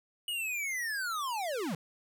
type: linear sweep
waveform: square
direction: down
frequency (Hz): 2933 to 140.4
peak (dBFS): -33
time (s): 0.28-1.75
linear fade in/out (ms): 2
effects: none